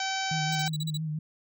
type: harmonic tone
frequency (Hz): 769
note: G5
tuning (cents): -33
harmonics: 1 / 2 / 3 / 4 / 5 / 6 / 7 / 8 / 9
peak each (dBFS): -32 / -35 / -37 / -38 / -39 / -40 / -40 / -41 / -42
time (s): 0-0.68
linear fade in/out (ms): 2
type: tone with vibrato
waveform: sine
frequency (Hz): 155.56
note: D#3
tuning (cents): 0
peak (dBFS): -29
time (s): 0.31-1.19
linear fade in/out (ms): 5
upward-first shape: sine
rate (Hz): 5.9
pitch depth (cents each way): 44
type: tone bursts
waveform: 35% pulse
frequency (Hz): 3920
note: B7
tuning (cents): -14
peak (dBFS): -31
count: 7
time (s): 0.52-0.974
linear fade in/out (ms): 5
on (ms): 34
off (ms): 36
effects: none